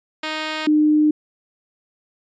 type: tone pair in turn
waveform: 5% pulse / sine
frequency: 311.1 / 303.3 Hz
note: D#4 / D#4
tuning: 0 / -44 cents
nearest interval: unison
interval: 44 cents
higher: first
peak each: -12 dBFS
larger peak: neither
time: 0.23-0.67 / 0.67-1.11 s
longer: neither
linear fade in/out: 5 ms
effects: resampled to 16000 Hz